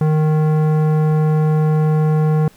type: tone with tanh clipping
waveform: sine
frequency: 154.6 Hz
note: D#3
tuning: 11 cents flat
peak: -14 dBFS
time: 0.01-2.48 s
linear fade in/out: 2 ms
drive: 15 dB
effects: pink hiss -49 dBFS RMS until 2.56 s